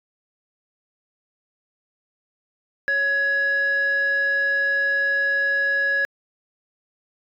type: tone pair together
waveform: sine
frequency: 555 / 1677.1 Hz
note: C#5 / G#6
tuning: +2 / +16 cents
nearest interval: octave + perfect fifth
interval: 1914 cents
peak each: -28 / -17 dBFS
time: 2.88-6.05 s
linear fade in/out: 0 ms
effects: tanh soft clip ceiling -15 dBFS